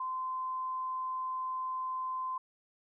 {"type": "tone", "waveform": "sine", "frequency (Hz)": 1033, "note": "C6", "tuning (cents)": -22, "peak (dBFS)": -33, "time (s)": [0, 2.38], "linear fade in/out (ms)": 5, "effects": []}